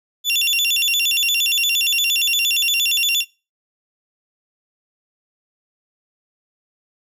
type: tone with vibrato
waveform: 35% pulse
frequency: 3100 Hz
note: G7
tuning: 20 cents flat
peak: -14 dBFS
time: 0.24-3.25 s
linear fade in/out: 50 ms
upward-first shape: square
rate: 8.6 Hz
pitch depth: 200 cents each way
effects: noise-tail reverb RT60 0.3 s tail -22 dB re dry